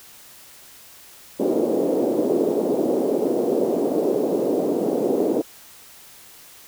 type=band-pass noise; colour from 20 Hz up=pink; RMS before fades=-21 dBFS; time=1.39-5.42 s; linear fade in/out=10 ms; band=290 to 510 Hz; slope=24 dB/octave; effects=white hiss -46 dBFS RMS until 6.67 s